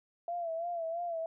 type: tone with vibrato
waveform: sine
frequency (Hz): 675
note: E5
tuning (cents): +41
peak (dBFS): -33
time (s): 0.28-1.26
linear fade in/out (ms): 2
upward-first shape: sine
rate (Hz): 3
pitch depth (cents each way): 66
effects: none